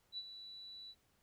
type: tone with ADSR envelope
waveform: sine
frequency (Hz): 3951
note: B7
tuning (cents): 0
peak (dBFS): -39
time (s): 0.12-0.95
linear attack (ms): 58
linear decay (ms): 44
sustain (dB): -10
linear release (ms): 52
effects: pink hiss -75 dBFS RMS until 1.22 s